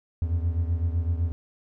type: beating tone pair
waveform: triangle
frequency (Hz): 82.41 / 90.31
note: E2 / F#2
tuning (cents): 0 / -41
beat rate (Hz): 7.9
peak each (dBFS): -22 / -27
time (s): 0.22-1.32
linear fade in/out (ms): 0
effects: none